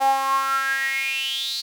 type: tone with high-pass filter sweep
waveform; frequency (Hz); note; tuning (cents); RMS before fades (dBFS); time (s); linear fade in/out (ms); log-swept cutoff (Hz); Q
sawtooth; 269.8; C#4; -47; -23; 0-1.62; 20; 740 to 4400; 9.9
effects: none